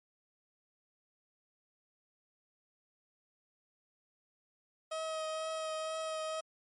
30% pulse tone with vibrato, 634 Hz, D#5, 32 cents sharp, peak -33 dBFS, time 4.91-6.41 s, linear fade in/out 10 ms, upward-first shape triangle, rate 2.1 Hz, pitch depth 16 cents each way, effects MP3 48 kbps

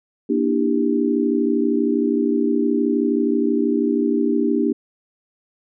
sine chord, E half-diminished seventh, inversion second, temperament just, 237.3 / 296.7 / 329.6 / 395.6 Hz, Bb3 / D4 / E4 / G4, +31 / +18 / 0 / +16 cents, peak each -21 / -20 / -25 / -22 dBFS, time 0.29-4.73 s, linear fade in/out 10 ms, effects none

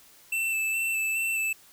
square tone with vibrato, 2656 Hz, E7, 12 cents sharp, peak -26 dBFS, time 0.32-1.53 s, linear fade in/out 5 ms, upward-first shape square, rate 2.4 Hz, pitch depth 16 cents each way, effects white hiss -55 dBFS RMS until 1.72 s

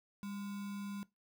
sine tone with sample-and-hold, 200.5 Hz, G3, 39 cents sharp, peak -40 dBFS, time 0.23-1.03 s, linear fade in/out 0 ms, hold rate 1225 Hz, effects noise-tail reverb RT60 0.2 s tail -20 dB re dry

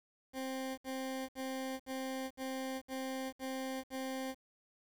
20% pulse tone bursts, 263.1 Hz, C4, 10 cents sharp, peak -33 dBFS, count 8, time 0.33-4.35 s, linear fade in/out 50 ms, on 450 ms, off 60 ms, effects 10-bit

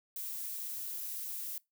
violet noise, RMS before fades -40 dBFS, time 0.16-1.58 s, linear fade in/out 2 ms, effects noise-tail reverb RT60 0.2 s tail -23 dB re dry

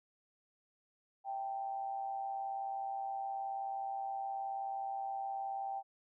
sine tone with amplitude modulation, 784 Hz, G5, in tune, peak -34 dBFS, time 1.24-5.83 s, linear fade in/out 50 ms, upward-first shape sine, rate 119 Hz, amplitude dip 55%, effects none

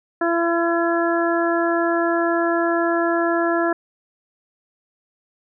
harmonic tone, 338 Hz, E4, 43 cents sharp, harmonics 1 / 2 / 3 / 4 / 5, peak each -20 / -22 / -28 / -26 / -26 dBFS, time 0.21-3.73 s, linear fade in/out 5 ms, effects none

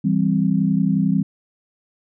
sine chord, C major, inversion first, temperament equal, 164.81 / 196 / 261.6 Hz, E3 / G3 / C4, 0 / 0 / 0 cents, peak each -20 / -18 / -22 dBFS, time 0.04-1.23 s, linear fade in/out 10 ms, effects none

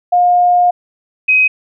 sine tone pair in turn, 712 / 2524 Hz, F5 / D#7, +33 / +24 cents, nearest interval octave + minor seventh, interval 2191 cents, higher second, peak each -7 dBFS, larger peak neither, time 0.12-0.71 / 1.28-1.48 s, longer first, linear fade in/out 10 ms, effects none

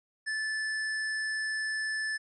sine tone with tanh clipping, 1746 Hz, A6, 14 cents flat, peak -32 dBFS, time 0.26-2.18 s, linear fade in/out 20 ms, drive 16 dB, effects resampled to 24000 Hz

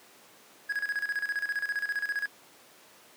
triangle tone with tremolo, 1661.2 Hz, G#6, in tune, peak -25 dBFS, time 0.69-2.27 s, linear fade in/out 10 ms, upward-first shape square, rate 15 Hz, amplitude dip 75%, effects pink hiss -55 dBFS RMS until 3.16 s + high-pass 300 Hz 12 dB/octave

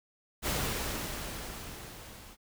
pink noise with level ramp, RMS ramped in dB -30 to -51 dBFS, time 0.42-2.37 s, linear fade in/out 50 ms, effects none

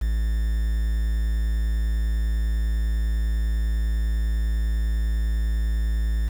triangle tone with quantisation, 55 Hz, A1, in tune, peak -18 dBFS, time 0.01-6.29 s, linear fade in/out 10 ms, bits 7, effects none

